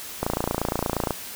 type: click train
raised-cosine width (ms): 1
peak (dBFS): -9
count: 26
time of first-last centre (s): 0.23-1.107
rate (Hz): 28.5
effects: white hiss -37 dBFS RMS until 1.35 s